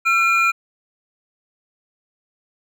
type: tone pair together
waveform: triangle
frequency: 1353 / 2411 Hz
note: E6 / D7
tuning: +45 / +45 cents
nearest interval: minor seventh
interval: 1000 cents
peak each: -15 dBFS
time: 0.05-0.52 s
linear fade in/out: 20 ms
effects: none